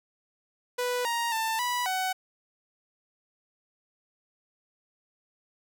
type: tone with pitch steps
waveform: sawtooth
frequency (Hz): 493.4 / 936 / 891 / 982 / 750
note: B4 / A#5 / A5 / B5 / F#5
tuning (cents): -2 / +7 / +22 / -10 / +23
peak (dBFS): -23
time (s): 0.78-2.13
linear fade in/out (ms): 10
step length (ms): 270
effects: none